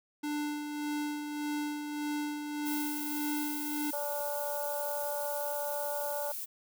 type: tone with tremolo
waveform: square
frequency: 296.2 Hz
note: D4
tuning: 15 cents sharp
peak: -32 dBFS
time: 0.23-3.91 s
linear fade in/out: 10 ms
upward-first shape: sine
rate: 1.7 Hz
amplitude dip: 45%
type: noise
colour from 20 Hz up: violet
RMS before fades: -39 dBFS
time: 2.65-6.46 s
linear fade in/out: 20 ms
type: harmonic tone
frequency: 290 Hz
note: D4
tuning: 22 cents flat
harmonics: 2 / 3 / 4 / 5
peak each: -35 / -39 / -51 / -47 dBFS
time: 3.93-6.32 s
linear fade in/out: 5 ms
effects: none